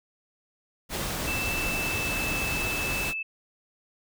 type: noise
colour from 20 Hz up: pink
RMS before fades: -31 dBFS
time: 0.89-3.14 s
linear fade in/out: 50 ms
type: tone with pitch glide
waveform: sine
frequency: 2646 to 2625 Hz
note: E7 to E7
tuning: +6 to -8 cents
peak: -29 dBFS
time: 1.27-3.23 s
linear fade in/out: 10 ms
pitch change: -14 cents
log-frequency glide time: 1.64-2.25 s
effects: none